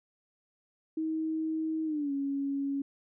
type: tone with pitch glide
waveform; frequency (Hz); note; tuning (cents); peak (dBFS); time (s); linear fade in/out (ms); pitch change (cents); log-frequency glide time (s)
sine; 317.5 to 278; D#4 to C#4; +35 to +5; -29; 0.97-2.82; 5; -230; 1.85-2.12
effects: none